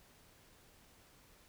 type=silence; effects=pink hiss -64 dBFS RMS until 1.48 s